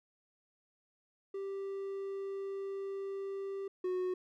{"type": "tone pair in turn", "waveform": "triangle", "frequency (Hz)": [392, 366.6], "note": ["G4", "F#4"], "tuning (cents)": [0, -16], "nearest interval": "minor second", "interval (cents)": 116, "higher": "first", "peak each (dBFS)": [-35, -30], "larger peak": "second", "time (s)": [[1.34, 3.68], [3.84, 4.14]], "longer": "first", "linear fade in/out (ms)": 5, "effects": []}